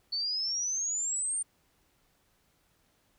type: exponential sweep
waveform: sine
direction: up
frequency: 4435 to 9010 Hz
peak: -29 dBFS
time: 0.12-1.43 s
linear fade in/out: 10 ms
effects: pink hiss -70 dBFS RMS until 3.18 s